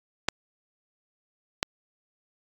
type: clicks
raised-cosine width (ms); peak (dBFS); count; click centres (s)
0.2; -5; 2; 0.286 / 1.629
effects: AAC 64 kbps